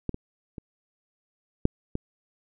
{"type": "clicks", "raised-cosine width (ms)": 3, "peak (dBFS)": [-14, -20, -24, -6, -16], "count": 5, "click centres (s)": [0.093, 0.144, 0.582, 1.654, 1.954], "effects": []}